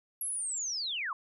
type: linear sweep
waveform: sine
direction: down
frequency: 11390 to 1004 Hz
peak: -32 dBFS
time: 0.21-1.13 s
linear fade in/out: 2 ms
effects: none